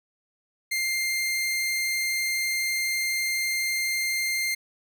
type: tone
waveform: sawtooth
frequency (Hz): 2104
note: C7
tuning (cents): +9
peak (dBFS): -21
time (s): 0.71-4.55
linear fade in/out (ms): 10
effects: none